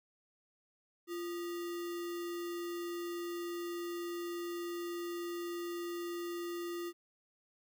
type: tone with sample-and-hold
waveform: sine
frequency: 345.8 Hz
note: F4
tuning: 17 cents flat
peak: -37 dBFS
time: 1.07-6.93 s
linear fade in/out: 50 ms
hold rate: 1575 Hz
effects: none